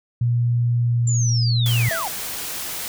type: tone with pitch glide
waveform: sine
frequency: 119.7 to 118.12 Hz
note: A#2 to A#2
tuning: +46 to +23 cents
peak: -16 dBFS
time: 0.21-1.89 s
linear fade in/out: 5 ms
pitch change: -23 cents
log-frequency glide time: 0.78-1.22 s
type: linear sweep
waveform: sine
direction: down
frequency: 7300 to 698.5 Hz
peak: -24 dBFS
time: 1.07-2.08 s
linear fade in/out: 5 ms
type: noise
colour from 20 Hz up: white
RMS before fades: -29 dBFS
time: 1.66-2.88 s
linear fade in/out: 0 ms
type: tone with exponential decay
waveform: square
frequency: 659.3 Hz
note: E5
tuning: in tune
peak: -22 dBFS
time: 1.91-2.18 s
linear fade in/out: 0 ms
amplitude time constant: 58 ms
effects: none